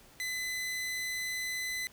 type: tone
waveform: sawtooth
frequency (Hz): 2015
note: B6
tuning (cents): +34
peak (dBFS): -30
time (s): 0.2-1.87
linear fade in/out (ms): 0
effects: pink hiss -58 dBFS RMS until 1.92 s